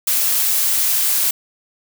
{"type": "noise", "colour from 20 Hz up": "blue", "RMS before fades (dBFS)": -17, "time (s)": [0.07, 1.31], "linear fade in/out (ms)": 5, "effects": []}